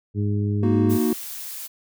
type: harmonic tone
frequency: 103 Hz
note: G#2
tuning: 14 cents flat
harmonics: 1 / 2 / 3 / 4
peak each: -21 / -27 / -31 / -33 dBFS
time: 0.14-0.99 s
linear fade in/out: 50 ms
type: chord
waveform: triangle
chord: D# minor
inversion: second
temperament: equal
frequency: 233.1 / 311.1 / 370 Hz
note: A#3 / D#4 / F#4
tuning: 0 / 0 / 0 cents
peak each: -19 / -22 / -22 dBFS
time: 0.63-1.13 s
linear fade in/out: 2 ms
type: noise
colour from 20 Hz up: blue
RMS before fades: -34 dBFS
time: 0.89-1.68 s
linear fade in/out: 20 ms
effects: none